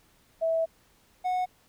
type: tone pair in turn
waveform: sine / triangle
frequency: 653 / 733 Hz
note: E5 / F#5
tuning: -17 / -16 cents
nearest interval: major second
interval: 201 cents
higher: second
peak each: -23 dBFS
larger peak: neither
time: 0.41-0.66 / 1.24-1.46 s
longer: first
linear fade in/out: 20 ms
effects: pink hiss -63 dBFS RMS until 1.68 s